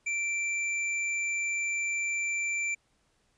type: tone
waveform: square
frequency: 2347 Hz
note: D7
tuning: 2 cents flat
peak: -29 dBFS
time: 0.06-2.75 s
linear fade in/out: 10 ms
effects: pink hiss -71 dBFS RMS until 3.37 s + resampled to 22050 Hz